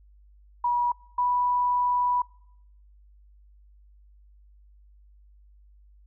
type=tone pair in turn; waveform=sine; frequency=967 / 983.3 Hz; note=B5 / B5; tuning=-37 / -8 cents; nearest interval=unison; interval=29 cents; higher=second; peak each=-21 dBFS; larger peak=neither; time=0.64-0.92 / 1.18-2.22 s; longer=second; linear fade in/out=5 ms; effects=noise-tail reverb RT60 0.8 s tail -25 dB re dry + added 50 Hz sine -52 dBFS peak until 6.06 s